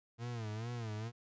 40% pulse tone with vibrato, 113.5 Hz, A#2, 46 cents flat, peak -38 dBFS, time 0.18-1.12 s, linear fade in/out 50 ms, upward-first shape sine, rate 2.3 Hz, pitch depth 120 cents each way, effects resampled to 16000 Hz

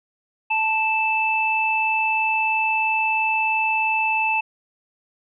sine tone pair together, 880 / 2637 Hz, A5 / E7, 0 / 0 cents, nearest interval octave + perfect fifth, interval 1900 cents, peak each -22 / -20 dBFS, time 0.5-4.41 s, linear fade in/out 10 ms, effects none

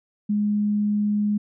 sine tone, 208 Hz, G#3, 3 cents sharp, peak -19 dBFS, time 0.29-1.38 s, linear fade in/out 10 ms, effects none

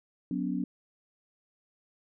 sine chord, F# suspended fourth, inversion none, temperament equal with one note detuned, 185 / 246.9 / 283.7 Hz, F#3 / B3 / C#4, 0 / 0 / +40 cents, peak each -33 dBFS, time 0.31-0.64 s, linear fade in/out 2 ms, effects none

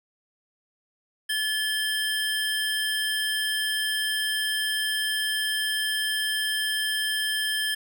square tone pair together, 1725 / 3158 Hz, A6 / G7, -35 / +12 cents, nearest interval minor seventh, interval 1047 cents, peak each -28 dBFS, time 1.29-7.75 s, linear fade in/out 10 ms, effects none

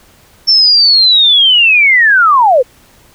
sine linear sweep, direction down, 5420 to 463.5 Hz, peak -4 dBFS, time 0.47-2.63 s, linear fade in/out 20 ms, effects pink hiss -45 dBFS RMS until 3.14 s

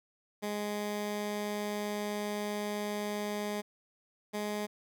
15% pulse tone pair in turn, 207.7 / 208.7 Hz, G#3 / G#3, 0 / +9 cents, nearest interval unison, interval 9 cents, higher second, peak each -27 dBFS, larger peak neither, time 0.42-3.62 / 4.33-4.67 s, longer first, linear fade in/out 20 ms, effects none

